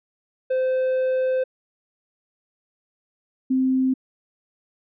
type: tone pair in turn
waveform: triangle / sine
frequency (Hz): 517 / 260.7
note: C5 / C4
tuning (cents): -21 / -6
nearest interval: octave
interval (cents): 1185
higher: first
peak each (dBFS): -17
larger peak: neither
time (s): 0.5-1.44 / 3.5-3.94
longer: first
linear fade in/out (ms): 10
effects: resampled to 8000 Hz